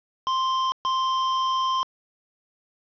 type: tone bursts at uneven times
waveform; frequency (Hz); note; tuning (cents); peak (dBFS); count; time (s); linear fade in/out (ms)
square; 1046.5; C6; 0; -22; 2; 0.27-0.72 / 0.85-1.83; 0
effects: resampled to 11025 Hz + 8-bit